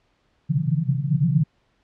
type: band-pass noise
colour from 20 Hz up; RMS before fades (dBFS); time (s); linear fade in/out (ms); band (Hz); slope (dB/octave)
pink; -21; 0.49-1.44; 10; 130 to 170; 96
effects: pink hiss -66 dBFS RMS until 1.83 s + low-pass 4000 Hz 12 dB/octave